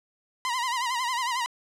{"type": "tone with vibrato", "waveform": "sawtooth", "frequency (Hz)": 987.8, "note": "B5", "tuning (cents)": 0, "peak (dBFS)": -22, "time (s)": [0.45, 1.46], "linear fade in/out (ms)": 0, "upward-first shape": "sine", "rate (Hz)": 11, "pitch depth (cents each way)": 100, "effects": ["low-pass 9000 Hz 12 dB/octave"]}